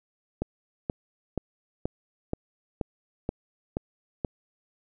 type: click train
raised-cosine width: 2 ms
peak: -14 dBFS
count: 9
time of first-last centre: 0.42-4.248 s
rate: 2.09 Hz
effects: none